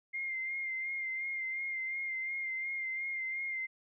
sine tone with vibrato, 2108 Hz, C7, 12 cents sharp, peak -34 dBFS, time 0.13-3.67 s, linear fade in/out 20 ms, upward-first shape sine, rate 2.8 Hz, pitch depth 32 cents each way, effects none

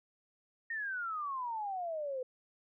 sine exponential sweep, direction down, 1864.7 to 499.4 Hz, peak -35 dBFS, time 0.7-2.23 s, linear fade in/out 5 ms, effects none

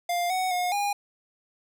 square tone with pitch steps, 700 / 744 / 719 / 814 Hz, F5 / F#5 / F#5 / G#5, +4 / +9 / -50 / -35 cents, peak -25 dBFS, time 0.09-0.93 s, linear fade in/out 5 ms, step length 210 ms, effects none

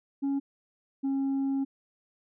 sine tone pair in turn, 277.2 / 272.3 Hz, C#4 / C#4, 0 / -31 cents, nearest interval unison, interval 31 cents, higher first, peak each -23 dBFS, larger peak neither, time 0.22-0.4 / 1.03-1.65 s, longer second, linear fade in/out 20 ms, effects tanh soft clip ceiling -25 dBFS

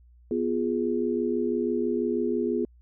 sine chord, F diminished, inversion second, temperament equal, 246.9 / 349.2 / 415.3 Hz, Cb4 / F4 / Ab4, 0 / 0 / 0 cents, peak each -28 dBFS, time 0.31-2.65 s, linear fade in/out 2 ms, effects added 60 Hz sine -52 dBFS peak until 2.81 s

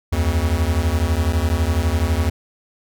square beating tone pair, 74.9 / 86.9 Hz, D2 / F2, +35 / -8 cents, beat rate 12 Hz, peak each -20 dBFS, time 0.12-2.3 s, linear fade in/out 10 ms, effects none

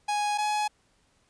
45% pulse tone pair in turn, 830.6 / 841.7 Hz, G#5 / G#5, 0 / +23 cents, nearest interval unison, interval 23 cents, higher second, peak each -25 dBFS, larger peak neither, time 0.08-0.38 / 0.38-0.68 s, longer neither, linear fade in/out 10 ms, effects pink hiss -67 dBFS RMS until 1.29 s + resampled to 22050 Hz

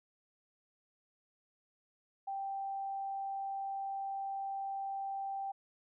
sine tone, 784 Hz, G5, in tune, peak -36 dBFS, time 2.27-5.52 s, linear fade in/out 10 ms, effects none

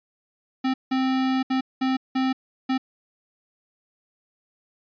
square tone bursts at uneven times, 261.6 Hz, C4, in tune, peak -21 dBFS, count 6, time 0.64-0.74 / 0.91-1.43 / 1.5-1.61 / 1.81-1.97 / 2.15-2.33 / 2.69-2.78 s, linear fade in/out 10 ms, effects resampled to 11025 Hz

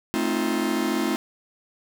45% pulse chord, F dominant seventh, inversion first, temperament just, 218.3 / 261.9 / 314.3 / 349.2 Hz, A3 / C4 / Eb4 / F4, -13 / +2 / +18 / 0 cents, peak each -28 dBFS, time 0.14-1.16 s, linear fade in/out 0 ms, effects none

